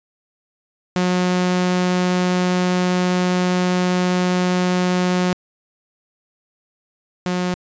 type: tone pair in turn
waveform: sawtooth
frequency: 181 / 180.36 Hz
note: F#3 / F#3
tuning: -38 / -44 cents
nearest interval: unison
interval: 6 cents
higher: first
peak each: -12 / -15 dBFS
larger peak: first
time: 0.96-5.33 / 7.26-7.54 s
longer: first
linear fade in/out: 0 ms
effects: resampled to 16000 Hz